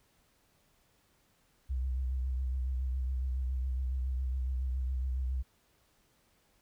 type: tone with vibrato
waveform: sine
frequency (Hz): 64.2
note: C2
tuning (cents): -32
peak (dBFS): -30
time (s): 1.69-5.43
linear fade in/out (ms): 20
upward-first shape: triangle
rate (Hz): 7.2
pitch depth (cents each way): 60
effects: pink hiss -70 dBFS RMS until 6.61 s